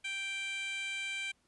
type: tone with high-pass filter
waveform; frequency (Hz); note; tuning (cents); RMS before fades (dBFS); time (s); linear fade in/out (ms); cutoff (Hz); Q
15% pulse; 784; G5; 0; -38; 0.04-1.32; 10; 2300; 2.7
effects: pink hiss -73 dBFS RMS until 1.47 s + resampled to 24000 Hz